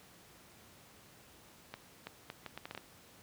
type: accelerating click train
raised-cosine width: 0.3 ms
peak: -26 dBFS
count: 9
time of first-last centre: 1.74-2.777 s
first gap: 330 ms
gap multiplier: 0.7
effects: pink hiss -59 dBFS RMS until 3.22 s + high-pass 80 Hz 12 dB/octave